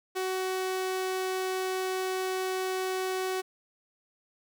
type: tone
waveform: sawtooth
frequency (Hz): 374.6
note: F#4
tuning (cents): +21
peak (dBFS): -25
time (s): 0.15-3.42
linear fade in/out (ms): 20
effects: none

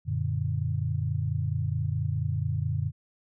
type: chord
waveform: sine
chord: Gb augmented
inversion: none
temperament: equal with one note detuned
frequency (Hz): 92.5 / 116.95 / 146.83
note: Gb2 / Bb2 / D3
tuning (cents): 0 / +6 / 0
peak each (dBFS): -30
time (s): 0.05-2.92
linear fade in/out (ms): 50
effects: none

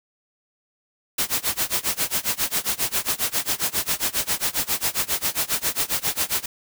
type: noise with tremolo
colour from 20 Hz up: white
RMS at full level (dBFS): -21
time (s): 1.18-6.46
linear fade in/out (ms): 5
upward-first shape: sine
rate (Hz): 7.4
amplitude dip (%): 95
effects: none

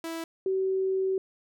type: tone pair in turn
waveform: sawtooth / sine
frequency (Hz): 328.8 / 380.8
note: E4 / F#4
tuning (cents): -4 / +50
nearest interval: minor third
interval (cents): 254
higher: second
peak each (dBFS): -29 / -24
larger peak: second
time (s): 0.04-0.24 / 0.46-1.18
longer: second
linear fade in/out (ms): 2
effects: none

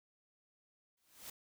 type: noise with exponential growth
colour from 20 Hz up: white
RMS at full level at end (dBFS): -45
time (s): 0.97-1.3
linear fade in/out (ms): 5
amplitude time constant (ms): 71
effects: none

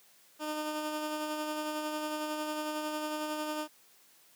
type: tone with tremolo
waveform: 15% pulse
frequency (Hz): 304.8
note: D#4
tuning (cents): -36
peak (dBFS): -26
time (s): 0.39-3.68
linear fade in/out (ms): 50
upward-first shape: sine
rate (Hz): 11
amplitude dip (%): 30
effects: white hiss -62 dBFS RMS until 4.35 s + high-pass 150 Hz 12 dB/octave

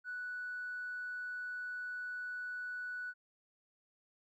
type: tone with tanh clipping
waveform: triangle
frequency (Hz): 1480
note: F#6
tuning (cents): 0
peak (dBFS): -39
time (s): 0.04-3.14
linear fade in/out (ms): 50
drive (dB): 4
effects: none

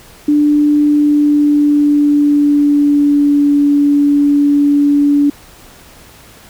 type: tone with pitch glide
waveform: sine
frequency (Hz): 295.2 to 287.8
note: D4 to D4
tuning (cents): +9 to -35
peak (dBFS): -7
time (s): 0.28-5.3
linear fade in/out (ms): 5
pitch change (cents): -44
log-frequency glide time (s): 0.8-3.55
effects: pink hiss -40 dBFS RMS until 6.49 s

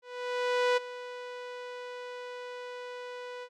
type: tone with ADSR envelope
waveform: sawtooth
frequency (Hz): 493.9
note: B4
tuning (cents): 0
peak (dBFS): -19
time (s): 0.02-3.49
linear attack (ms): 750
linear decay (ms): 15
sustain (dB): -16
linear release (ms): 61
effects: low-pass 4000 Hz 12 dB/octave

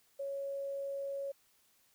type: tone with quantisation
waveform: sine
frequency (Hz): 554.4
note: C#5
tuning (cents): 0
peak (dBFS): -36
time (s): 0.19-1.32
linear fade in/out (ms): 10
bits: 11
effects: white hiss -70 dBFS RMS until 1.94 s

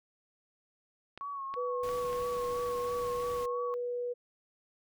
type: clicks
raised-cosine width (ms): 0.3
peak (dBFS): -28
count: 4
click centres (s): 1.176 / 1.54 / 1.89 / 2.13
type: tone with vibrato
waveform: sine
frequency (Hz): 1108.7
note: C#6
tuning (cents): 0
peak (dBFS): -36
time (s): 1.21-3.74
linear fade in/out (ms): 0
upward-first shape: sine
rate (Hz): 3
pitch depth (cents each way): 44
type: tone with pitch glide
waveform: sine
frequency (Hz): 493.9 to 487.1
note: B4 to B4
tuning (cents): 0 to -24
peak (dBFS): -32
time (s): 1.56-4.14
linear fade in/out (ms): 20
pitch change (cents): -24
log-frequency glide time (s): 1.71-2.59
type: noise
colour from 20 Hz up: pink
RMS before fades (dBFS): -47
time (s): 1.83-3.46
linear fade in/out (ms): 5
effects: none

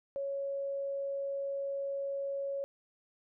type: tone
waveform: sine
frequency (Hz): 554.4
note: C#5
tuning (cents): 0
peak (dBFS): -33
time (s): 0.16-2.64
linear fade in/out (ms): 0
effects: none

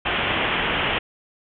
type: low-pass noise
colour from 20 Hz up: white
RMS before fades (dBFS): -23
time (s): 0.05-0.99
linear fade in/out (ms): 10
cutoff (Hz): 3300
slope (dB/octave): 96
effects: none

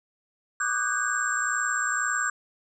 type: tone cluster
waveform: sine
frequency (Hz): 1161 / 1223 / 1495 / 1613 / 7510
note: D6 / D#6 / F#6 / G6 / A#8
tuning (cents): -20 / -30 / +17 / +49 / +12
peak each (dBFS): -32 / -33 / -28 / -30 / -31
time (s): 0.6-2.3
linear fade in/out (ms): 5
effects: none

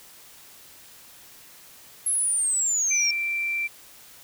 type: exponential sweep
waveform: sine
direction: down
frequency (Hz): 11175 to 5450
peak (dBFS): -21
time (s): 2.06-3.11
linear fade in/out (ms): 5
type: tone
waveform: sine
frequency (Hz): 2349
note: D7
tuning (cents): 0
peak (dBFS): -24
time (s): 2.9-3.68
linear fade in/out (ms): 20
effects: white hiss -49 dBFS RMS until 4.23 s

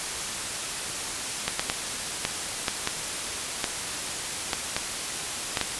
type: clicks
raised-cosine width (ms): 0.2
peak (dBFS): -6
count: 11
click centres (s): 1.48 / 1.595 / 1.699 / 2.251 / 2.682 / 2.874 / 3.642 / 4.532 / 4.765 / 5.572 / 5.613
effects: white hiss -31 dBFS RMS until 5.79 s + resampled to 24000 Hz

